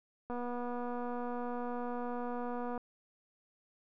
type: click train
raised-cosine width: 1 ms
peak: -27 dBFS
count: 603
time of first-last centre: 0.3-2.777 s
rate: 243 Hz
effects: none